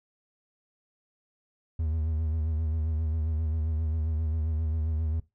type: tone with vibrato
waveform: triangle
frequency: 79 Hz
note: D#2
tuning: 27 cents sharp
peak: -24 dBFS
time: 1.79-5.2 s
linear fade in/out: 5 ms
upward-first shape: sine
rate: 7.5 Hz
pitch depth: 57 cents each way
effects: noise-tail reverb RT60 0.2 s tail -18 dB re dry